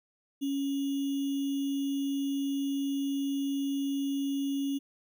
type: tone with sample-and-hold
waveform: sine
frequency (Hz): 277.2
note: C#4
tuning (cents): 0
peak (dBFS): -28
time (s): 0.41-4.79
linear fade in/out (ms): 20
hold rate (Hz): 3150
effects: none